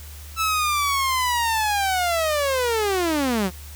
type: linear sweep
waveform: sawtooth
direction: down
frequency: 1324 to 173.1 Hz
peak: -16 dBFS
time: 0.36-3.51 s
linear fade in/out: 50 ms
effects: added 74 Hz sine -37 dBFS peak until 3.75 s + white hiss -44 dBFS RMS until 3.75 s